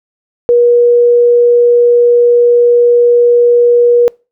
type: tone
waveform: sine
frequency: 479.9 Hz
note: B4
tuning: 50 cents flat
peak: -4 dBFS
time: 0.49-4.08 s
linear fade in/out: 0 ms
effects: noise-tail reverb RT60 0.3 s tail -26 dB re dry